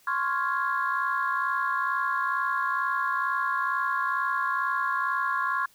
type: chord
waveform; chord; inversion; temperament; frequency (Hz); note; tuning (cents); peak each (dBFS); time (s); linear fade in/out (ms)
sine; Db major seventh; third; equal; 1046.5 / 1108.7 / 1396.9 / 1661.2; C6 / Db6 / F6 / Ab6; 0 / 0 / 0 / 0; -29 / -29 / -30 / -30; 0.07-5.66; 5
effects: tanh soft clip ceiling -15 dBFS + white hiss -60 dBFS RMS until 5.74 s